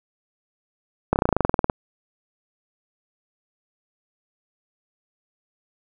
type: slowing click train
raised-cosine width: 1 ms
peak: -3 dBFS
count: 15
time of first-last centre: 1.13-1.698 s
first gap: 29 ms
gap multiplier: 1.05
effects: none